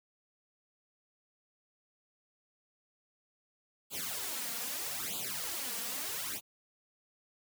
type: noise with flanger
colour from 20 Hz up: white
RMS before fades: -38 dBFS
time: 3.9-6.41 s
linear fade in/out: 50 ms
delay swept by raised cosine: 0.26 to 4.36 ms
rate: 0.79 Hz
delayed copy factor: +0.95
effects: high-pass 100 Hz 12 dB/octave